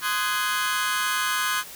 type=chord; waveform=sawtooth; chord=Ab dominant seventh; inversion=first; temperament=just; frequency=1038.3 / 1245.9 / 1495.1 / 1661.2 Hz; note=C6 / Eb6 / Gb6 / Ab6; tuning=-14 / +2 / +18 / 0 cents; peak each=-25 dBFS; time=0.01-1.64 s; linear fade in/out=50 ms; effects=white hiss -41 dBFS RMS until 1.75 s